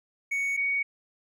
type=tone pair in turn; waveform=triangle / sine; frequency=2228 / 2238 Hz; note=C#7 / C#7; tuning=+8 / +16 cents; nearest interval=unison; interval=8 cents; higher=second; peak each=-24 dBFS; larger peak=neither; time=0.31-0.57 / 0.57-0.83 s; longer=neither; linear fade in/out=10 ms; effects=none